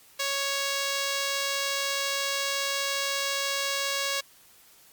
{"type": "tone", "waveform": "5% pulse", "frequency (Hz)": 554.4, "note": "C#5", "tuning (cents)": 0, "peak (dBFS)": -15, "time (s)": [0.19, 4.21], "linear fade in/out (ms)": 10, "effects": ["white hiss -56 dBFS RMS until 4.92 s", "Opus 48 kbps"]}